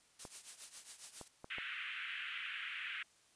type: noise with tremolo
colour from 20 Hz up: blue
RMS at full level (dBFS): -45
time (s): 0.19-1.28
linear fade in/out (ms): 5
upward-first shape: triangle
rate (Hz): 7.3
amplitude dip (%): 85
type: clicks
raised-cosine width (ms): 1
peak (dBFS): -34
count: 4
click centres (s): 0.252 / 1.213 / 1.444 / 1.584
type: band-pass noise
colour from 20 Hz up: white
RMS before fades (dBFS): -44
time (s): 1.5-3.03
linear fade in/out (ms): 5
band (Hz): 1400 to 3000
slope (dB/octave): 48
effects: white hiss -69 dBFS RMS until 3.35 s + resampled to 22050 Hz